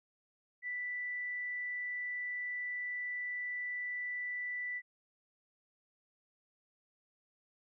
sine tone, 1975.5 Hz, B6, in tune, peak -36 dBFS, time 0.62-4.82 s, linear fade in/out 50 ms, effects none

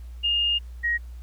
sine tone pair in turn, 2831 / 1889.5 Hz, F7 / A#6, +23 / +23 cents, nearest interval perfect fifth, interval 700 cents, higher first, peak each -20 / -21 dBFS, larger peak first, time 0.23-0.59 / 0.83-0.98 s, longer first, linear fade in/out 20 ms, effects added 60 Hz sine -36 dBFS peak until 1.22 s + pink hiss -60 dBFS RMS until 1.22 s

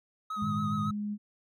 triangle tone with vibrato, 1262 Hz, D#6, 24 cents sharp, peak -31 dBFS, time 0.3-0.91 s, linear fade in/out 5 ms, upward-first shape triangle, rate 7.2 Hz, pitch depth 40 cents each way
sine tone, 207.7 Hz, G#3, in tune, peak -31 dBFS, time 0.36-1.18 s, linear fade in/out 50 ms
sine chord, Ab suspended second, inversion none, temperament just, 103.83 / 116.8 / 155.74 Hz, Ab2 / Bb2 / Eb3, 0 / +4 / +2 cents, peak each -38 / -38 / -35 dBFS, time 0.42-0.91 s, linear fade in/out 5 ms
effects none

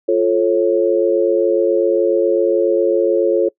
sine chord, F augmented, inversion none, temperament just, 349.2 / 436.5 / 545.7 Hz, F4 / A4 / C#5, 0 / -14 / -27 cents, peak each -16 dBFS, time 0.08-3.49 s, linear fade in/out 10 ms, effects noise-tail reverb RT60 0.1 s tail -24 dB re dry

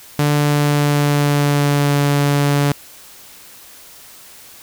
sawtooth tone with pitch glide, 146.83 to 143.31 Hz, D3 to D3, 0 to -42 cents, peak -9 dBFS, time 0.19-2.72 s, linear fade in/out 2 ms, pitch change -42 cents, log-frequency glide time 0.36-1.99 s, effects white hiss -41 dBFS RMS until 4.62 s

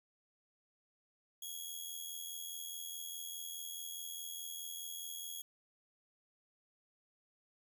10% pulse tone with amplitude modulation, 3322 Hz, G#7, in tune, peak -32 dBFS, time 1.42-5.42 s, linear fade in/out 5 ms, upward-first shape sine, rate 84.8 Hz, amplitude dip 55%, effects none

